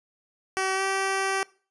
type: tone with pitch glide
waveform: 10% pulse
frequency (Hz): 381 to 387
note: G4 to G4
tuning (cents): -49 to -22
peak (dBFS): -16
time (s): 0.57-1.43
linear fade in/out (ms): 0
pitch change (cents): +27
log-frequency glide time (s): 0.74-0.82
effects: noise-tail reverb RT60 0.4 s tail -22 dB re dry + resampled to 24000 Hz